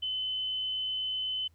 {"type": "tone", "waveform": "sine", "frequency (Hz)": 3036, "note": "F#7", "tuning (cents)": 44, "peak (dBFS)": -30, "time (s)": [0.02, 1.48], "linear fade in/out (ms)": 10, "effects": ["added 82 Hz sine -60 dBFS peak until 1.54 s", "pink hiss -73 dBFS RMS until 1.54 s"]}